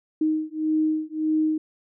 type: beating tone pair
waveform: sine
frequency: 310.9 / 312.6 Hz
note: D#4 / D#4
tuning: -1 / +8 cents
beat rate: 1.7 Hz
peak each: -24 dBFS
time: 0.21-1.58 s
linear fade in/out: 5 ms
effects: none